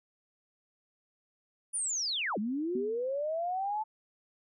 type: linear two-way sweep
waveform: sine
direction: down then up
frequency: 9780 to 196 to 879 Hz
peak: -30 dBFS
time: 1.73-3.84 s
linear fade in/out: 20 ms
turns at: 2.38 s
type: tone with exponential decay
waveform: sine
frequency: 246.9 Hz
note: B3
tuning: in tune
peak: -30 dBFS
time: 2.75-3.1 s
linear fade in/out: 5 ms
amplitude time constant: 76 ms
effects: none